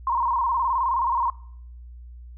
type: tone with vibrato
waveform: sine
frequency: 999 Hz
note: B5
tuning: 20 cents sharp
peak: -20 dBFS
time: 0.07-1.3 s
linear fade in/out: 2 ms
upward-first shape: square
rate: 19 Hz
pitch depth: 100 cents each way
effects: noise-tail reverb RT60 0.7 s tail -23 dB re dry + added 60 Hz sine -39 dBFS peak until 2.37 s